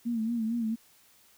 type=tone with vibrato; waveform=sine; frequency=228.5 Hz; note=A#3; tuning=34 cents flat; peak=-27 dBFS; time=0.05-0.76 s; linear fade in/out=20 ms; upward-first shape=sine; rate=4.4 Hz; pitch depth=75 cents each way; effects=white hiss -61 dBFS RMS until 1.37 s